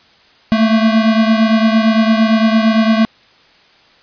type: beating tone pair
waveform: square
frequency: 220 / 228.8 Hz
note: A3 / A#3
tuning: 0 / -32 cents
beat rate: 8.8 Hz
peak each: -11 / -16 dBFS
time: 0.52-3.05 s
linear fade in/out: 0 ms
effects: white hiss -48 dBFS RMS until 4.02 s + resampled to 11025 Hz